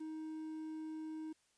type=tone with quantisation; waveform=triangle; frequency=314.2 Hz; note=D#4; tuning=17 cents sharp; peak=-40 dBFS; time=0-1.33 s; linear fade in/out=10 ms; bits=11; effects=white hiss -75 dBFS RMS until 1.57 s + resampled to 22050 Hz